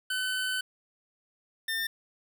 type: tone pair in turn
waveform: 25% pulse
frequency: 1514 / 1800.5 Hz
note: F#6 / A6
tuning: +39 / +39 cents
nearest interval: minor third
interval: 300 cents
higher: second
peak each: -25 dBFS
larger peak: neither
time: 0.1-0.61 / 1.68-1.87 s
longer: first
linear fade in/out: 5 ms
effects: 9-bit